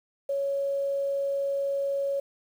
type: tone with quantisation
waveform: sine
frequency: 556 Hz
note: C#5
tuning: 5 cents sharp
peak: -25 dBFS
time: 0.29-2.2 s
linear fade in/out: 5 ms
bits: 9
effects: none